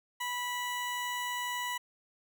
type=tone; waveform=20% pulse; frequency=982 Hz; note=B5; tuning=10 cents flat; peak=-28 dBFS; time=0.2-1.78 s; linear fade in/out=10 ms; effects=none